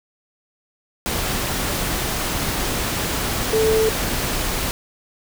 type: tone in noise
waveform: sine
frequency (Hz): 440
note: A4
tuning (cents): 0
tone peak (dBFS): -15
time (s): 3.53-3.89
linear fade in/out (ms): 0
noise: pink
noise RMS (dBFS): -23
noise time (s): 1.06-4.71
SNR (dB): +5
effects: none